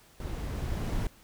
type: noise with level ramp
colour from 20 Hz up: brown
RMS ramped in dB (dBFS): -36 to -30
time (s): 0.2-1.07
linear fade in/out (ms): 2
effects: pink hiss -58 dBFS RMS until 1.23 s